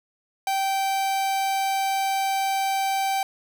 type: tone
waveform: 45% pulse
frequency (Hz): 778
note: G5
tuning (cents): -13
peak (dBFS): -22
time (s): 0.47-3.23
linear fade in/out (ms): 2
effects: none